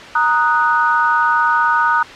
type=chord; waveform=sine; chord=D# minor; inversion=second; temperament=equal; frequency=932.3 / 1244.5 / 1480 Hz; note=A#5 / D#6 / F#6; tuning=0 / 0 / 0 cents; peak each=-16 dBFS; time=0.15-2.03 s; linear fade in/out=5 ms; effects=white hiss -33 dBFS RMS until 2.15 s + low-pass 3000 Hz 12 dB/octave